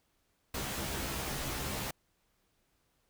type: noise with comb filter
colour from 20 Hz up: pink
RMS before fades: -37 dBFS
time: 0.54-1.91 s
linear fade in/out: 5 ms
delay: 15 ms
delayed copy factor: +0.8
effects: pink hiss -75 dBFS RMS until 3.09 s